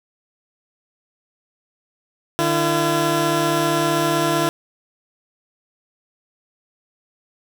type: tone pair together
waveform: 15% pulse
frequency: 151.7 / 338.8 Hz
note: D#3 / E4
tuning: -44 / +48 cents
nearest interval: octave + major second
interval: 1392 cents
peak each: -16 / -12 dBFS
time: 2.39-4.49 s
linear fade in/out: 0 ms
effects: none